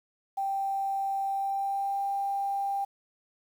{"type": "tone with pitch glide", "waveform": "sine", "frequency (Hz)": [784, 793.6], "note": ["G5", "G5"], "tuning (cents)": [0, 21], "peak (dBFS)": -27, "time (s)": [0.37, 2.85], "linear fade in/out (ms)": 10, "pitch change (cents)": 21, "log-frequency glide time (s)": [1.27, 2.02], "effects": ["9-bit"]}